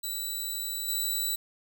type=tone with level steps; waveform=10% pulse; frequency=3951 Hz; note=B7; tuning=in tune; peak=-24 / -20 dBFS; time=0.03-1.36 s; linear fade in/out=10 ms; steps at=0.88 s; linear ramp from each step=5 ms; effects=none